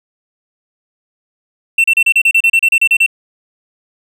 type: tone bursts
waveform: triangle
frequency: 2698 Hz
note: E7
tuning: 40 cents sharp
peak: -5 dBFS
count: 14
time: 1.78-3.063 s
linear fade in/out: 5 ms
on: 61 ms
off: 33 ms
effects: none